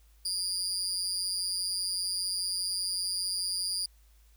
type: tone with amplitude modulation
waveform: 30% pulse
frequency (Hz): 4803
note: D8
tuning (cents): +38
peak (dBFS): -23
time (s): 0.25-3.86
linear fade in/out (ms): 5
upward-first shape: sine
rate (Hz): 185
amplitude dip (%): 90
effects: added 53 Hz sine -57 dBFS peak until 4.36 s + white hiss -68 dBFS RMS until 4.36 s